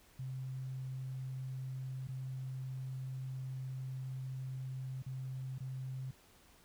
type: tone with dropouts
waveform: sine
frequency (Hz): 130.8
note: C3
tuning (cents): 0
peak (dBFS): -39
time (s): 0.19-6.11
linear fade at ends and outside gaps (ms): 5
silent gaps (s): 2.073-2.086 / 5.023-5.062 / 5.583-5.604
effects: pink hiss -64 dBFS RMS until 6.64 s